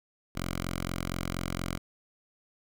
5% pulse tone with notch filter, 44.26 Hz, F1, 24 cents sharp, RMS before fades -34 dBFS, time 0.35-1.78 s, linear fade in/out 10 ms, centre 430 Hz, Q 1.2, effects none

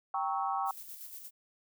sine chord, G diminished seventh, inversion none, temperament equal with one note detuned, 784 / 932.3 / 1108.7 / 1304.1 Hz, G5 / Bb5 / Db6 / Fb6, 0 / 0 / 0 / -19 cents, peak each -33 / -38 / -35 / -39 dBFS, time 0.14-0.71 s, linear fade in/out 2 ms
violet noise with tremolo, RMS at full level -45 dBFS, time 0.65-1.31 s, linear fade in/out 50 ms, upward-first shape square, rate 8.4 Hz, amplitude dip 40%
effects none

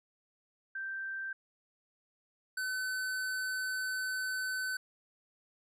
sine / square tone pair in turn, 1566 / 1517 Hz, G6 / F#6, -2 / +43 cents, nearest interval minor second, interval 55 cents, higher first, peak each -36 / -34 dBFS, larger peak second, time 0.75-1.33 / 2.57-4.77 s, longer second, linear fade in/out 5 ms, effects resampled to 32000 Hz

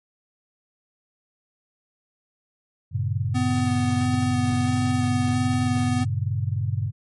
sine chord, G diminished, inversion none, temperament just, 98 / 117.6 / 141.12 Hz, G2 / Bb2 / Db3, 0 / +16 / +31 cents, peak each -25 / -26 / -29 dBFS, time 2.91-6.92 s, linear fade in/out 50 ms
square tone with vibrato, 250 Hz, B3, 21 cents sharp, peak -23 dBFS, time 3.34-6.05 s, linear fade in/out 20 ms, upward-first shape square, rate 1.5 Hz, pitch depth 10 cents each way
effects MP3 48 kbps

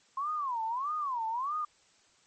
sine tone with vibrato, 1047 Hz, C6, 1 cent sharp, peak -30 dBFS, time 0.17-1.65 s, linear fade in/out 5 ms, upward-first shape sine, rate 1.6 Hz, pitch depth 290 cents each way, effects white hiss -65 dBFS RMS until 2.26 s + MP3 32 kbps

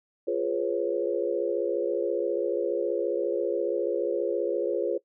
sine chord, C# dominant seventh, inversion first, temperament equal with one note detuned, 349.2 / 415.3 / 493.9 / 548.6 Hz, E#4 / G#4 / B4 / C#5, 0 / 0 / 0 / -18 cents, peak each -30 dBFS, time 0.27-4.98 s, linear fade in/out 10 ms, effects noise-tail reverb RT60 0.1 s tail -21 dB re dry

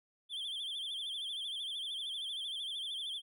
triangle tone with vibrato, 3322 Hz, G#7, in tune, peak -36 dBFS, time 0.29-3.22 s, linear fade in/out 50 ms, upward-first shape sine, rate 13 Hz, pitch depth 110 cents each way, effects none

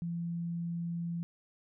sine tone, 170 Hz, F3, 46 cents flat, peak -33 dBFS, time 0.02-1.23 s, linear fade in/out 0 ms, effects none

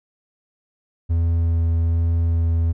triangle tone with vibrato, 83.3 Hz, E2, 19 cents sharp, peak -14 dBFS, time 1.09-2.73 s, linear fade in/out 20 ms, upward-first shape sine, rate 1.2 Hz, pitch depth 9 cents each way, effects none

